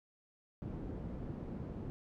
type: low-pass noise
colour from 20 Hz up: white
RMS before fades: -43 dBFS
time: 0.62-1.9 s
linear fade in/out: 0 ms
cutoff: 240 Hz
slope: 12 dB/octave
effects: none